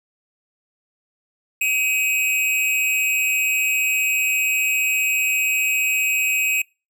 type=tone with amplitude modulation; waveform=square; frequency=2533 Hz; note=D#7; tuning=30 cents sharp; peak=-15 dBFS; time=1.61-6.62 s; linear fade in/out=5 ms; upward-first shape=sine; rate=235 Hz; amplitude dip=70%; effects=noise-tail reverb RT60 0.3 s tail -26 dB re dry